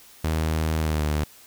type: tone with pitch glide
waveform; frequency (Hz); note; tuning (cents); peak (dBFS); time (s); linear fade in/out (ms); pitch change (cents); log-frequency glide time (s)
sawtooth; 79.2 to 75.32; D#2 to D2; +31 to +44; -18; 0.24-1.24; 5; -87; 0.81-1.05
effects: white hiss -50 dBFS RMS until 1.46 s